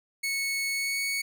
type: tone with pitch glide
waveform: sawtooth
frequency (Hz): 2206 to 2223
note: C#7 to C#7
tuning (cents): -9 to +4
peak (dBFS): -24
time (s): 0.23-1.22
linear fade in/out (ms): 10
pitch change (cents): +13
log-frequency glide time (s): 0.72-0.98
effects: none

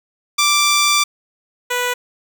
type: tone pair in turn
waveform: 10% pulse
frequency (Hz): 1174.7 / 492.3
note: D6 / B4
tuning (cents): 0 / -6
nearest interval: octave + minor third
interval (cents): 1506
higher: first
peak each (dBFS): -4 / -9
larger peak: first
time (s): 0.38-1.04 / 1.7-1.94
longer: first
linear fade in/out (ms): 10
effects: none

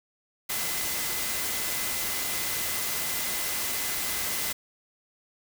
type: tone in noise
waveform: sine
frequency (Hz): 2032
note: B6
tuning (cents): +49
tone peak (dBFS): -40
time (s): 0.49-4.53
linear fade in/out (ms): 10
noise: white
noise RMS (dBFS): -30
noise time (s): 0.49-4.53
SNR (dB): -13
effects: none

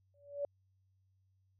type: tone with exponential growth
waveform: sine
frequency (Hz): 572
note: D5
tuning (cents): -46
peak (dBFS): -31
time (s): 0.14-0.45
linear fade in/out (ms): 2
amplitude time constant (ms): 66
effects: added 95 Hz sine -70 dBFS peak until 1.59 s

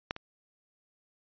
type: clicks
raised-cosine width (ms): 0.3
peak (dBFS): -14 / -24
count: 2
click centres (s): 0.109 / 0.164
effects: resampled to 11025 Hz

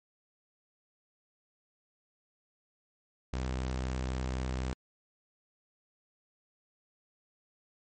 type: tone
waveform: sawtooth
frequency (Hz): 64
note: C2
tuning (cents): -38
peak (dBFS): -28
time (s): 3.33-4.73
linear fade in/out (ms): 0
effects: MP3 32 kbps

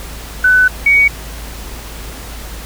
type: tone pair in turn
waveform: sine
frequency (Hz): 1500 / 2247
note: F#6 / C#7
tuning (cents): +23 / +23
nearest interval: perfect fifth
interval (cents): 700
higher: second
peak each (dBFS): -6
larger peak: neither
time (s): 0.44-0.68 / 0.86-1.08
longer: first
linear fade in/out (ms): 5
effects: added 54 Hz sine -28 dBFS peak until 2.65 s + pink hiss -31 dBFS RMS until 2.65 s

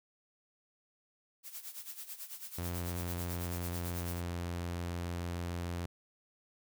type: noise with tremolo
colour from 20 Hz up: blue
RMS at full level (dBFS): -43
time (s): 1.43-4.22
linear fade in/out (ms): 50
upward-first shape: sine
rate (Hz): 9.1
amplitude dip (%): 75
type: tone with pitch glide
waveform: sawtooth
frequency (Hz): 87.3 to 86.7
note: F2 to F2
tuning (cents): 0 to -12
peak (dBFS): -32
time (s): 2.58-5.86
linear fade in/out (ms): 5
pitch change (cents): -12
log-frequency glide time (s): 3.24-4.39
effects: none

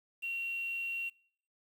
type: tone with quantisation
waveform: sine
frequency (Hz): 2742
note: F7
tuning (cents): -32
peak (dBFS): -34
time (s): 0.22-1.1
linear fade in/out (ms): 20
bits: 9
effects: noise-tail reverb RT60 0.6 s tail -24 dB re dry

